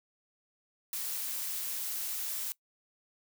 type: noise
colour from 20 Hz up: blue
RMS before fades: -36 dBFS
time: 0.93-2.52 s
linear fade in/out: 0 ms
effects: noise-tail reverb RT60 0.1 s tail -21 dB re dry

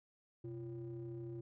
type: ring-modulated tone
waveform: triangle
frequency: 109.2 Hz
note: A2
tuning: 13 cents flat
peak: -38 dBFS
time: 0.44-1.41 s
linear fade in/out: 5 ms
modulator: 235 Hz
effects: none

